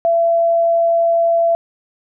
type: tone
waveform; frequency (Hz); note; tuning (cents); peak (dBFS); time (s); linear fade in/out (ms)
sine; 673; E5; +36; -11; 0.05-1.55; 0
effects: none